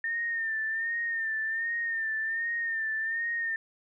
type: tone with vibrato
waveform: sine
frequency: 1813 Hz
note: A#6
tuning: 49 cents flat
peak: -28 dBFS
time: 0.04-3.56 s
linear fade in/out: 2 ms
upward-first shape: sine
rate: 1.3 Hz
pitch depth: 50 cents each way
effects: none